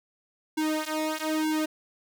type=tone with flanger; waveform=sawtooth; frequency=311.1 Hz; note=D#4; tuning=in tune; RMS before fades=-28 dBFS; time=0.57-1.66 s; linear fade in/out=10 ms; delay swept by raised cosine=1.6 to 3.9 ms; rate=1.1 Hz; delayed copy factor=-1; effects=none